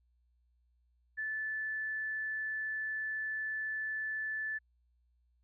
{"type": "tone", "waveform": "sine", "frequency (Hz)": 1746, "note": "A6", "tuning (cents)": -14, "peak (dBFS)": -34, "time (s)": [1.17, 4.59], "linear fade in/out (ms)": 20, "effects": ["added 60 Hz sine -69 dBFS peak until 5.43 s"]}